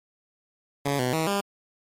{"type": "tone with pitch steps", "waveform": "10% pulse", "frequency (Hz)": [141.2, 125.6, 160.1, 200.2], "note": ["C#3", "B2", "D#3", "G3"], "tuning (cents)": [32, 30, 50, 37], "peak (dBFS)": -15, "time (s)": [0.85, 1.41], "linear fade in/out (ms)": 10, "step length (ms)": 140, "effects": ["MP3 64 kbps"]}